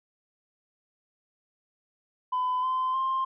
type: tone with pitch steps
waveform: sine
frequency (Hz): 1007 / 1030.5 / 1054.6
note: B5 / C6 / C6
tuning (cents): +33 / -27 / +13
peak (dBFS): -23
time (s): 2.32-3.25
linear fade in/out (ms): 10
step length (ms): 310
effects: tanh soft clip ceiling -22 dBFS